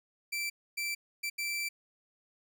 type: tone bursts at uneven times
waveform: sawtooth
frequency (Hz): 2337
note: D7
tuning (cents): -9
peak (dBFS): -29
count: 4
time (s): 0.32-0.5 / 0.77-0.95 / 1.23-1.3 / 1.38-1.69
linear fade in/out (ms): 10
effects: none